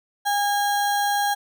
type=tone with sample-and-hold; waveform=sine; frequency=813 Hz; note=G#5; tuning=37 cents flat; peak=-19 dBFS; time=0.25-1.35 s; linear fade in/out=20 ms; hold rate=2450 Hz; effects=none